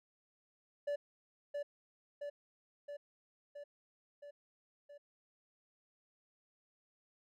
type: tone with echo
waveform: triangle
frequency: 578 Hz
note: D5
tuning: 28 cents flat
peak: -32 dBFS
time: 0.87-0.96 s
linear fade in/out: 10 ms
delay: 670 ms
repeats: 6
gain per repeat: -3 dB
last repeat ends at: 4.98 s
effects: none

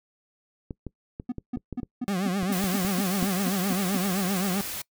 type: clicks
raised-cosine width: 3 ms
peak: -21 dBFS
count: 11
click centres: 0.708 / 0.867 / 1.199 / 1.383 / 1.572 / 1.727 / 1.832 / 2.43 / 2.641 / 2.849 / 3.228 s
type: tone bursts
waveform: triangle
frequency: 246.9 Hz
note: B3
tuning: in tune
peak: -24 dBFS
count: 12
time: 1.29-3.972 s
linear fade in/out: 5 ms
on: 31 ms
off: 210 ms
type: tone with vibrato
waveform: 40% pulse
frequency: 189.8 Hz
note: F#3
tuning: 44 cents sharp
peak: -24 dBFS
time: 2.08-4.61 s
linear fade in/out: 0 ms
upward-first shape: triangle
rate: 7.7 Hz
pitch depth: 150 cents each way
type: noise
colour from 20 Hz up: white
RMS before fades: -34 dBFS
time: 2.52-4.82 s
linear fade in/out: 5 ms
effects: noise-tail reverb RT60 0.1 s tail -23 dB re dry

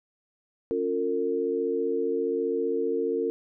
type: tone cluster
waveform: sine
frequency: 277.9 / 353 / 454.2 Hz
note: C#4 / F4 / A#4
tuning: +4 / +19 / -45 cents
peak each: -32 / -30 / -26 dBFS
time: 0.71-3.3 s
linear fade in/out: 0 ms
effects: none

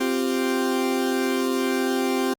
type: chord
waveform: 40% pulse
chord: C suspended fourth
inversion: none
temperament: equal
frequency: 261.6 / 349.2 / 392 Hz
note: C4 / F4 / G4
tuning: 0 / 0 / 0 cents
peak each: -23 / -28 / -25 dBFS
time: 0-2.34 s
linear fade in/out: 10 ms
effects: Opus 48 kbps

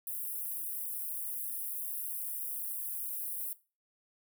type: high-pass noise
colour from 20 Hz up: white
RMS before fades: -38 dBFS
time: 0.07-3.53 s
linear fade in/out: 2 ms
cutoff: 9800 Hz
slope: 48 dB/octave
effects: noise-tail reverb RT60 0.3 s tail -17 dB re dry

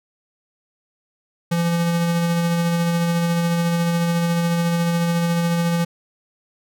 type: tone with tremolo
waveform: square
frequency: 170 Hz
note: F3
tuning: 46 cents flat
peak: -17 dBFS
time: 1.51-5.85 s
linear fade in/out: 10 ms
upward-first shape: sine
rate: 14 Hz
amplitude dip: 25%
effects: none

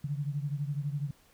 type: beating tone pair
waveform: sine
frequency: 141.3 / 153.3 Hz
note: C#3 / D#3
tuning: +34 / -25 cents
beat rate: 12 Hz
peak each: -32 / -36 dBFS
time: 0.04-1.11 s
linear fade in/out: 5 ms
effects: pink hiss -63 dBFS RMS until 1.33 s

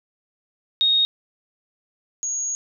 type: tone pair in turn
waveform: sine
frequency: 3729 / 6644 Hz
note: A#7 / G#8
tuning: 0 / 0 cents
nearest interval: minor seventh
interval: 1000 cents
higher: second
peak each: -15 / -23 dBFS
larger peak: first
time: 0.81-1.05 / 2.23-2.55 s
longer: second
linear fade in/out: 0 ms
effects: none

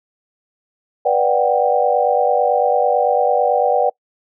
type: chord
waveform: sine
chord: G major seventh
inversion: first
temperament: just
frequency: 490 / 588 / 735 / 784 Hz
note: B4 / D5 / F#5 / G5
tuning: -14 / +2 / -12 / 0 cents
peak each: -18 dBFS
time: 1.05-3.9 s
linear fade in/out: 10 ms
effects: noise-tail reverb RT60 0.1 s tail -25 dB re dry

